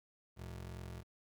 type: ring-modulated tone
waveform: 35% pulse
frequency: 90.6 Hz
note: F#2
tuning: 36 cents flat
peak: -40 dBFS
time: 0.36-1.04 s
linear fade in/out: 50 ms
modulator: 21.5 Hz
effects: 12-bit